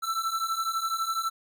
square beating tone pair, 1325 / 1337 Hz, E6 / E6, +9 / +24 cents, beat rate 12 Hz, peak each -32 / -30 dBFS, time 0.02-1.3 s, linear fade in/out 20 ms, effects none

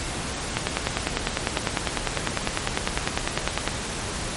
click train, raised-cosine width 0.3 ms, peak -5 dBFS, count 32, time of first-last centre 0.57-3.676 s, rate 9.98 Hz, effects pink hiss -30 dBFS RMS until 4.36 s + MP3 48 kbps

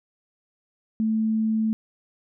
sine tone, 220 Hz, A3, in tune, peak -20 dBFS, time 1-1.73 s, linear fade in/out 0 ms, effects none

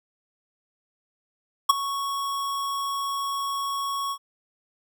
square tone with ADSR envelope, 1108.7 Hz, C#6, in tune, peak -11 dBFS, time 1.69-4.18 s, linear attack 9 ms, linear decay 17 ms, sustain -16 dB, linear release 67 ms, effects none

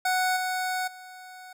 25% pulse tone with level steps, 740 Hz, F#5, in tune, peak -19 / -23 / -39 dBFS, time 0.05-1.53 s, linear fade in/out 5 ms, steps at 0.36 / 0.87 s, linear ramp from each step 10 ms, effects none

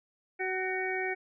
harmonic tone with a mistuned harmonic, 375.2 Hz, F#4, 24 cents sharp, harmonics 1 / 2 / 4 / 5 / 6, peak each -34 / -37 / -40 / -37 / -35 dBFS, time 0.39-1.15 s, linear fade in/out 20 ms, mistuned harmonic 5, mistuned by -30 cents, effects none

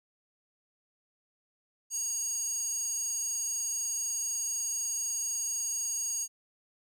square tone with high-pass filter, 944 Hz, A#5, 22 cents sharp, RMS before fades -33 dBFS, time 1.9-6.28 s, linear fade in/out 50 ms, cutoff 6900 Hz, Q 9.8, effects none

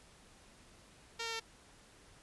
5% pulse tone with pitch steps, 460.4 / 456.2 / 452 Hz, A#4 / A#4 / A4, -22 / -37 / +47 cents, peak -26 dBFS, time 1.19-1.4 s, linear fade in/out 10 ms, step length 70 ms, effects pink hiss -61 dBFS RMS until 2.22 s + resampled to 24000 Hz

